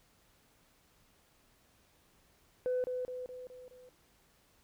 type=tone with echo; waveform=sine; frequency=503 Hz; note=B4; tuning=32 cents sharp; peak=-28 dBFS; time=2.66-2.84 s; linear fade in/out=0 ms; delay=210 ms; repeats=5; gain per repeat=-5 dB; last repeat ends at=3.89 s; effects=tanh soft clip ceiling -27 dBFS + pink hiss -68 dBFS RMS until 4.63 s